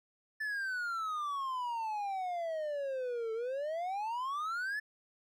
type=exponential two-way sweep; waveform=triangle; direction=down then up; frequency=1760 to 440 to 1760 Hz; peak=-32 dBFS; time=0.4-4.8 s; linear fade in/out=10 ms; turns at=3.33 s; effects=none